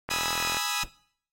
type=click train; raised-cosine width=0.5 ms; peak=-16 dBFS; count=21; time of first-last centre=0.09-0.57 s; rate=41.7 Hz
type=chord; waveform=10% pulse; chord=E major seventh; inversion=first; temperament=equal with one note detuned; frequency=830.6 / 982.6 / 1244.5 / 1318.5 Hz; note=G#5 / B5 / D#6 / E6; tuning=0 / -9 / 0 / 0 cents; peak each=-24 dBFS; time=0.1-0.84 s; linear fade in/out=10 ms
type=noise with exponential decay; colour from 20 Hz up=brown; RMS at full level=-32 dBFS; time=0.83-0.92 s; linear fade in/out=5 ms; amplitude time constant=19 ms
effects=noise-tail reverb RT60 0.6 s tail -21 dB re dry + MP3 64 kbps

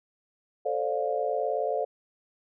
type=chord; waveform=sine; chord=D minor seventh; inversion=second; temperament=just; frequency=440.5 / 528.6 / 587.3 / 704.8 Hz; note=A4 / C5 / D5 / F5; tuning=+2 / +18 / 0 / +16 cents; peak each=-31 dBFS; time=0.65-1.85 s; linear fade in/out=10 ms; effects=none

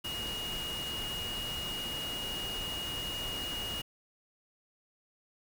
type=tone in noise; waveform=sine; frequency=2872 Hz; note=F7; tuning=48 cents sharp; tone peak=-36 dBFS; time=0.04-3.82 s; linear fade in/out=10 ms; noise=pink; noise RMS=-41 dBFS; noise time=0.04-3.82 s; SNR=+2 dB; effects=none

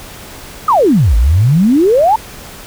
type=exponential two-way sweep; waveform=sine; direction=down then up; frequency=1300 to 51.3 to 918 Hz; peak=-6 dBFS; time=0.68-2.16 s; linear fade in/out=5 ms; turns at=1.16 s; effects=pink hiss -32 dBFS RMS until 2.66 s

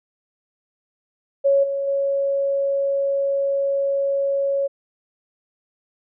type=tone with level steps; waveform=sine; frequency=554.4 Hz; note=C#5; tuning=in tune; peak=-13 / -21 / -18 dBFS; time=1.44-4.68 s; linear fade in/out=20 ms; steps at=1.63 / 1.87 s; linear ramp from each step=10 ms; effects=none

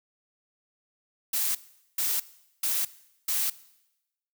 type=noise bursts; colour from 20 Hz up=blue; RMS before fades=-27 dBFS; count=4; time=1.33-3.5 s; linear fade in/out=5 ms; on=220 ms; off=430 ms; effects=noise-tail reverb RT60 0.9 s tail -19 dB re dry

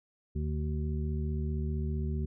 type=harmonic tone; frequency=75.4 Hz; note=D2; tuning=46 cents sharp; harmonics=1 / 2 / 3 / 5; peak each=-31 / -36 / -39 / -43 dBFS; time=0.35-2.26 s; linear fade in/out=10 ms; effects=none

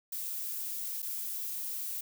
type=noise with dropouts; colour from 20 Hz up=violet; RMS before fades=-37 dBFS; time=0.12-2.01 s; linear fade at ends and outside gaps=5 ms; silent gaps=1.021-1.026 s; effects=none

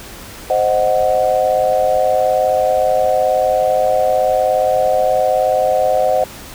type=chord; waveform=sine; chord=C diminished; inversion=none; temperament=equal; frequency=523.3 / 622.3 / 740 Hz; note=C5 / Eb5 / Gb5; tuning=0 / 0 / 0 cents; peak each=-16 dBFS; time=0.5-6.24 s; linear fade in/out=2 ms; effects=pink hiss -34 dBFS RMS until 6.54 s

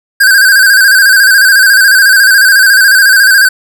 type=tone with vibrato; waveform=square; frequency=1568 Hz; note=G6; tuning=in tune; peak=-3 dBFS; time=0.2-3.49 s; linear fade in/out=10 ms; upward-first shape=square; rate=14 Hz; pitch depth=53 cents each way; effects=none

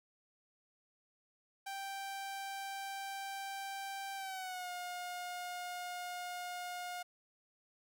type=tone with pitch glide; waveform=sawtooth; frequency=784 to 714.8 Hz; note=G5 to F5; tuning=0 to +40 cents; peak=-37 dBFS; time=1.66-7.03 s; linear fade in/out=10 ms; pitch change=-160 cents; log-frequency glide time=4.16-4.7 s; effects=none

